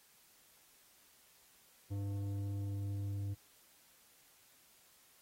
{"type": "tone with low-pass filter sweep", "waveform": "square", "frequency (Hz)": 99.9, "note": "G2", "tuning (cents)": 33, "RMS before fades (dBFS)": -39, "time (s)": [1.9, 3.35], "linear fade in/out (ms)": 20, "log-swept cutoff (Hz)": [390, 220], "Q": 0.82, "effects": ["white hiss -66 dBFS RMS until 5.21 s", "AAC 48 kbps"]}